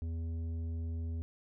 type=tone with tanh clipping; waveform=sine; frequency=82.41 Hz; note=E2; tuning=in tune; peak=-36 dBFS; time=0.02-1.22 s; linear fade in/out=0 ms; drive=9 dB; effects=none